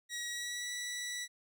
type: tone with pitch glide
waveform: 15% pulse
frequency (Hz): 1910 to 1955.8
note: A#6 to B6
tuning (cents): +42 to -17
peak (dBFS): -31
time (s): 0.09-1.28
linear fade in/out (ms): 50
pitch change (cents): +41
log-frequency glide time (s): 0.29-0.7
effects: none